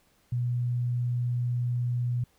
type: tone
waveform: sine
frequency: 122 Hz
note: B2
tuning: 21 cents flat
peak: -25 dBFS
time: 0.32-2.24 s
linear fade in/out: 5 ms
effects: pink hiss -66 dBFS RMS until 2.38 s